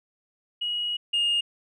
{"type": "tone pair in turn", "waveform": "sine", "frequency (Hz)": [2900, 2840], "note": ["F#7", "F7"], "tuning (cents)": [-35, 28], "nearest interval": "unison", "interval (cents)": 37, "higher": "first", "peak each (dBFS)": [-25, -19], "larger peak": "second", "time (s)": [[0.61, 0.97], [1.13, 1.41]], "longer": "first", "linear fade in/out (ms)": 10, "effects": ["tanh soft clip ceiling -19 dBFS"]}